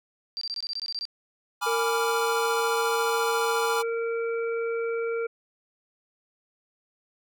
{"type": "tone bursts", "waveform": "sine", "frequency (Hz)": 4699, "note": "D8", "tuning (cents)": 0, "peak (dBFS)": -29, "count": 11, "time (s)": [0.37, 1.053], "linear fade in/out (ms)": 0, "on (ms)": 43, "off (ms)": 21}
{"type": "chord", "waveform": "square", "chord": "G# diminished seventh", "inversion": "none", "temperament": "equal", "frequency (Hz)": [830.6, 987.8, 1174.7, 1396.9], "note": ["G#5", "B5", "D6", "F6"], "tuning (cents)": [0, 0, 0, 0], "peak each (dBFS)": -32, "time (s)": [1.61, 3.83], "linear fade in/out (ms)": 20}
{"type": "harmonic tone", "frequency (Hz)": 460.9, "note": "A#4", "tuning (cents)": -20, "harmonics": [1, 3, 5], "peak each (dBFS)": [-26, -36, -40], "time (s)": [1.66, 5.27], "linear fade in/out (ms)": 10}
{"effects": []}